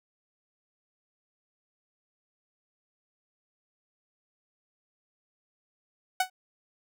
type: tone with exponential decay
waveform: sawtooth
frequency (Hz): 745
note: F#5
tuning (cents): +12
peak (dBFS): -16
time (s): 6.2-6.3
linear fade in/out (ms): 5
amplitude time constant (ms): 21
effects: none